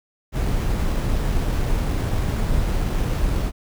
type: noise with sample-and-hold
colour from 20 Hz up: brown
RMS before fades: -21 dBFS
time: 0.32-3.52 s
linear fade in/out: 50 ms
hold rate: 8820 Hz
effects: none